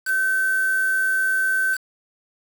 sine tone with quantisation, 1536 Hz, G6, 36 cents flat, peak -18 dBFS, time 0.05-1.78 s, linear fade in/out 50 ms, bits 5, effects none

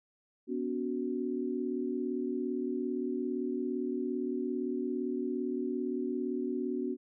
sine chord, B suspended second, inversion none, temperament equal with one note detuned, 246.9 / 284.5 / 370 Hz, B3 / C#4 / F#4, 0 / +45 / 0 cents, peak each -35 / -36 / -35 dBFS, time 0.47-6.97 s, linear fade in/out 50 ms, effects none

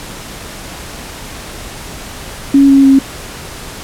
sine tone with pitch steps, 277.2 / 273.9 / 270.6 Hz, C#4 / C#4 / C#4, 0 / -21 / -42 cents, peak -3 dBFS, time 2.54-2.99 s, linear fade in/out 5 ms, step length 150 ms, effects pink hiss -28 dBFS RMS until 3.83 s + low-pass 12000 Hz 12 dB/octave

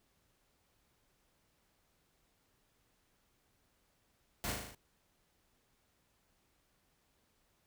pink noise with echo, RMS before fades -38 dBFS, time 4.44-4.52 s, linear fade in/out 0 ms, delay 38 ms, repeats 6, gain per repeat -3 dB, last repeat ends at 4.748 s, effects pink hiss -75 dBFS RMS until 7.66 s

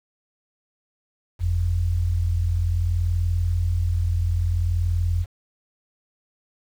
sine tone pair together, 46.75 / 87.31 Hz, F#1 / F2, +19 / 0 cents, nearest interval major seventh, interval 1081 cents, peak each -25 / -20 dBFS, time 1.39-5.26 s, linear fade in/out 50 ms, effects 8-bit

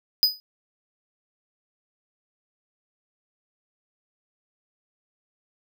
square tone with exponential decay, 4978 Hz, D#8, in tune, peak -12 dBFS, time 0.23-0.4 s, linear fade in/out 0 ms, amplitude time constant 36 ms, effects none

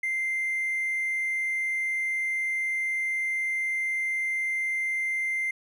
triangle tone with hard clipping, 2088 Hz, C7, 4 cents flat, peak -26 dBFS, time 0.03-5.51 s, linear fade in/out 5 ms, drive 4 dB, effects none

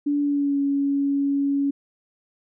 sine tone with pitch glide, 288.8 to 280.1 Hz, D4 to C#4, -29 to +18 cents, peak -19 dBFS, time 0.06-1.71 s, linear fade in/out 10 ms, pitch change -53 cents, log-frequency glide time 0.2-0.6 s, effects none

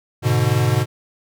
square chord, G# diminished, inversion none, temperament equal, 103.83 / 123.47 / 146.83 Hz, G#2 / B2 / D3, 0 / 0 / 0 cents, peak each -21 / -18 / -23 dBFS, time 0.22-0.86 s, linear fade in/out 50 ms, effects none

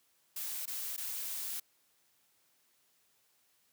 blue noise with dropouts, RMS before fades -39 dBFS, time 0.36-1.6 s, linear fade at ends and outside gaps 5 ms, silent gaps 0.657-0.676 / 0.965-0.977 s, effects white hiss -72 dBFS RMS until 3.72 s + high-pass 80 Hz 12 dB/octave

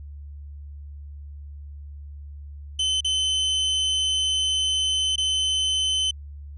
40% pulse tone with dropouts, 3052 Hz, G7, 47 cents flat, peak -20 dBFS, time 2.79-6.11 s, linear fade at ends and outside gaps 5 ms, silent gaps 3.007-3.045 / 5.159-5.179 s, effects added 72 Hz sine -36 dBFS peak until 6.57 s + resampled to 24000 Hz

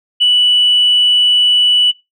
sine tone, 2960 Hz, F#7, in tune, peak -6 dBFS, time 0.2-1.92 s, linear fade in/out 20 ms, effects noise-tail reverb RT60 0.2 s tail -19 dB re dry + tanh soft clip ceiling -3 dBFS

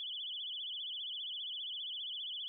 sine tone with vibrato, 3200 Hz, G7, 35 cents sharp, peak -39 dBFS, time 0-2.48 s, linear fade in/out 0 ms, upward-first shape sine, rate 15 Hz, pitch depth 150 cents each way, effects none

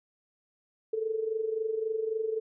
sine tone with amplitude modulation, 441.2 Hz, A4, 5 cents sharp, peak -25 dBFS, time 0.93-2.4 s, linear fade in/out 5 ms, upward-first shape sine, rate 23.7 Hz, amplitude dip 70%, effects none

